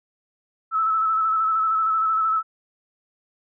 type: tone with vibrato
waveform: sine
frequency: 1306 Hz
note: E6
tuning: 17 cents flat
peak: -18 dBFS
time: 0.71-2.43 s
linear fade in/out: 50 ms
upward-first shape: square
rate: 13 Hz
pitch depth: 24 cents each way
effects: none